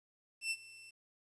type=tone with ADSR envelope; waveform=sawtooth; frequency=2679 Hz; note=E7; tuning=27 cents sharp; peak=-29 dBFS; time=0.41-0.91 s; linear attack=98 ms; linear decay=51 ms; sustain=-20 dB; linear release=14 ms; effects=resampled to 24000 Hz + 11-bit